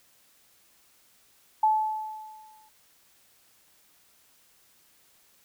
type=tone with exponential decay; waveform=sine; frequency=866 Hz; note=A5; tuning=28 cents flat; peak=-17 dBFS; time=1.63-2.69 s; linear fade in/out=5 ms; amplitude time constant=230 ms; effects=white hiss -62 dBFS RMS until 5.44 s